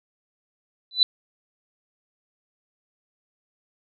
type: tone with exponential growth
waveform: sine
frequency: 3991 Hz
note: B7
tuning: 17 cents sharp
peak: -9 dBFS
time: 0.91-1.03 s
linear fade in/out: 1 ms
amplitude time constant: 25 ms
effects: none